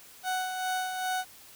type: tone with tremolo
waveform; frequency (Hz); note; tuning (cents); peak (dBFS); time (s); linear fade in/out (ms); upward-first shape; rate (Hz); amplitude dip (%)
30% pulse; 743; F#5; +7; -25; 0.23-1.25; 50; sine; 2.5; 45
effects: white hiss -52 dBFS RMS until 1.55 s